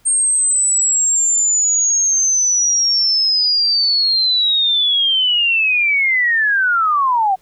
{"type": "linear sweep", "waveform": "sine", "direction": "down", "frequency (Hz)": [8600, 740], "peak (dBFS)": -12, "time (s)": [0.05, 7.36], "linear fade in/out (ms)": 20, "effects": ["pink hiss -56 dBFS RMS until 7.41 s"]}